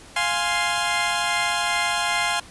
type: chord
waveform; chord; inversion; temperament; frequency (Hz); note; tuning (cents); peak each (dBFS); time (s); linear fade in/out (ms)
15% pulse; F minor; none; equal; 698.5 / 830.6 / 1046.5; F5 / Ab5 / C6; 0 / 0 / 0; -19; 0.16-2.4; 5
effects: pink hiss -45 dBFS RMS until 2.5 s + resampled to 24000 Hz